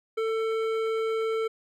sine tone with hard clipping, 445.7 Hz, A4, 22 cents sharp, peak -27 dBFS, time 0.17-1.48 s, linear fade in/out 10 ms, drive 12 dB, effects none

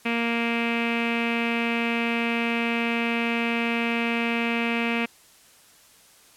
sawtooth tone with low-pass filter, 233.1 Hz, A#3, in tune, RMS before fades -25 dBFS, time 0.05-5.06 s, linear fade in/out 10 ms, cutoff 2500 Hz, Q 6.4, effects white hiss -54 dBFS RMS until 6.36 s + low-pass 12000 Hz 12 dB/octave

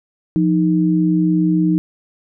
sine tone pair together, 174.88 / 311.6 Hz, F3 / D#4, +3 / +3 cents, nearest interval minor seventh, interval 1000 cents, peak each -15 dBFS, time 0.36-1.78 s, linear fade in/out 0 ms, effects none

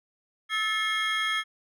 triangle tone cluster, 1299 / 1750 / 2146 / 3264 Hz, E6 / A6 / C7 / G#7, -26 / -10 / +43 / -31 cents, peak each -29 dBFS, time 0.49-1.44 s, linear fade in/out 50 ms, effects none

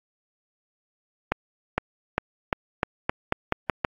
accelerating click train, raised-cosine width 0.5 ms, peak -6 dBFS, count 10, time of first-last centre 1.32-3.848 s, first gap 460 ms, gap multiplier 0.87, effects AAC 64 kbps

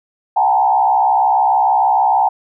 sine tone with frequency modulation, 830.6 Hz, G#5, in tune, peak -10 dBFS, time 0.36-2.29 s, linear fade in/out 10 ms, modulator 66.4 Hz, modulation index 1.4, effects none

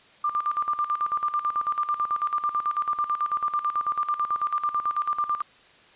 sine tone with tremolo, 1191 Hz, D6, 24 cents sharp, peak -21 dBFS, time 0.24-5.42 s, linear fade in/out 5 ms, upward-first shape square, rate 9.1 Hz, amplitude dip 75%, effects white hiss -54 dBFS RMS until 5.95 s + resampled to 8000 Hz

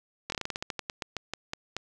slowing click train, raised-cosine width 0.2 ms, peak -15 dBFS, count 17, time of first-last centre 0.3-1.766 s, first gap 22 ms, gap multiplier 1.17, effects none

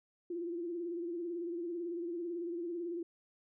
sine tone with vibrato, 343.3 Hz, F4, 30 cents flat, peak -36 dBFS, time 0.3-3.03 s, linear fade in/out 5 ms, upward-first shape sine, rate 18 Hz, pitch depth 65 cents each way, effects none

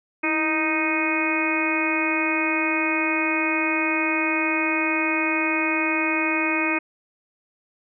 harmonic tone with a mistuned harmonic, 311.1 Hz, D#4, in tune, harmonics 1 / 2 / 3 / 4 / 5 / 6 / 7 / 8, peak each -25 / -32 / -31 / -31 / -32 / -34 / -27 / -25 dBFS, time 0.23-6.79 s, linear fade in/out 10 ms, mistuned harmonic 1, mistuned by +66 cents, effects none

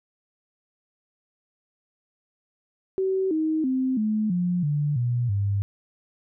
sine tone with pitch steps, 380.7 / 314.6 / 260 / 214.9 / 177.6 / 146.78 / 121.31 / 100.25 Hz, F#4 / D#4 / C4 / A3 / F3 / D3 / B2 / G2, +49 / +19 / -11 / -41 / +29 / -1 / -31 / +39 cents, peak -21 dBFS, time 2.98-5.62 s, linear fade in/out 0 ms, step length 330 ms, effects none

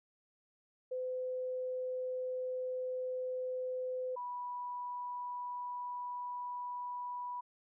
sine tone pair in turn, 509 / 981.6 Hz, C5 / B5, -48 / -11 cents, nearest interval major seventh, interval 1137 cents, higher second, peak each -35 / -38 dBFS, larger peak first, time 0.91-4.16 / 4.16-7.41 s, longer neither, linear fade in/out 10 ms, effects none

